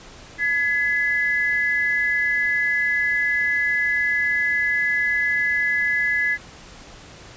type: tone pair together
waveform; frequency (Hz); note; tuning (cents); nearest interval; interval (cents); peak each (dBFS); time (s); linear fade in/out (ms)
sine; 1691 / 2018; G#6 / B6; +31 / +37; minor third; 306; -21; 0.38-6.38; 50
effects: pink hiss -43 dBFS RMS until 7.36 s + resampled to 16000 Hz